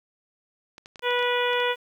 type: clicks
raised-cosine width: 0.2 ms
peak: -26 dBFS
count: 9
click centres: 0.781 / 0.859 / 0.958 / 0.994 / 1.107 / 1.192 / 1.227 / 1.532 / 1.602 s
type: harmonic tone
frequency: 489.2 Hz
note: B4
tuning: 16 cents flat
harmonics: 1 / 2 / 3 / 4 / 5 / 6 / 7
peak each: -25 / -28 / -30 / -31 / -32 / -33 / -33 dBFS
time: 1.02-1.76 s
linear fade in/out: 50 ms
effects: 9-bit